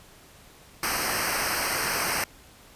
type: noise with comb filter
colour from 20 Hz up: pink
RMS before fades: -27 dBFS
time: 0.83-2.24 s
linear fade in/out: 2 ms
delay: 0.28 ms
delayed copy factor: -0.85
effects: pink hiss -52 dBFS RMS until 2.75 s + resampled to 32000 Hz